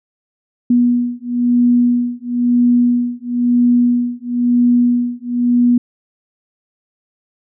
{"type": "beating tone pair", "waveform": "sine", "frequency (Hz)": [242.2, 243.2], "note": ["B3", "B3"], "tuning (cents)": [-34, -26], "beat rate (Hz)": 1, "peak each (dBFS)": -14, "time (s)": [0.7, 5.78], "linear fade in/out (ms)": 5, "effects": []}